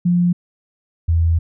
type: tone pair in turn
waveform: sine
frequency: 175.8 / 82.97 Hz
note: F3 / E2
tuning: +12 / +12 cents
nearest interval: octave + minor second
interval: 1300 cents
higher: first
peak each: -12 dBFS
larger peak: neither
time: 0.05-0.33 / 1.08-1.39 s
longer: second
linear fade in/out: 10 ms
effects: none